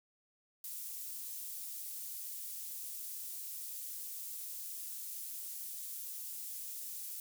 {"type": "high-pass noise", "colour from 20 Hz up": "pink", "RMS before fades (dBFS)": -44, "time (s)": [0.64, 7.2], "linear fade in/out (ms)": 2, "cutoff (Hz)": 11000, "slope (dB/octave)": 12, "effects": []}